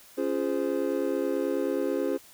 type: chord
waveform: triangle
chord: Db major seventh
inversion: none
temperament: just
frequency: 277.2 / 346.5 / 415.8 / 519.7 Hz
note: Db4 / F4 / Ab4 / C5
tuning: 0 / -14 / +2 / -12 cents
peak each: -29 dBFS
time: 0.17-2.18 s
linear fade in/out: 20 ms
effects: white hiss -53 dBFS RMS until 2.33 s